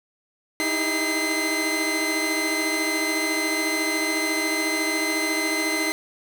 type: tone cluster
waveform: sawtooth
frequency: 312.9 / 326.9 / 401.1 / 2056 Hz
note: D#4 / E4 / G4 / C7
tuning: +10 / -14 / +40 / -31 cents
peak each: -24 / -28 / -28 / -21 dBFS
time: 0.6-5.92 s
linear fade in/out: 0 ms
effects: none